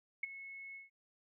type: tone with ADSR envelope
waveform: sine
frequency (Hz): 2190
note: C#7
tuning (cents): -22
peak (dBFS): -31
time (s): 0.23-0.9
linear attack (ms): 5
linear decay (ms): 17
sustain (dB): -15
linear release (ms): 150
effects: none